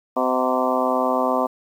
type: harmonic tone with a mistuned harmonic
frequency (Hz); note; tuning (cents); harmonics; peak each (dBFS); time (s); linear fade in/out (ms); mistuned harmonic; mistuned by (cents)
128.6; C3; -30; 2 / 3 / 4 / 5 / 6 / 7 / 8 / 9; -25 / -30 / -25 / -24 / -27 / -27 / -26 / -27; 0.16-1.47; 10; 6; -49
effects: 8-bit